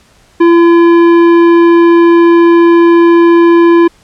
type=tone with tanh clipping; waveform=sine; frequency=339.3 Hz; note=F4; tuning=50 cents flat; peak=-4 dBFS; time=0.4-3.88 s; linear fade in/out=10 ms; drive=13 dB; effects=pink hiss -46 dBFS RMS until 4.03 s + low-pass 9000 Hz 12 dB/octave